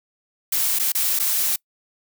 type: noise with dropouts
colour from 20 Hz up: blue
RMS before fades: -21 dBFS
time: 0.52-1.56 s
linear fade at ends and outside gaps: 5 ms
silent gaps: 0.789-0.796 / 0.921-0.949 / 1.191-1.197 s
effects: noise-tail reverb RT60 0.1 s tail -25 dB re dry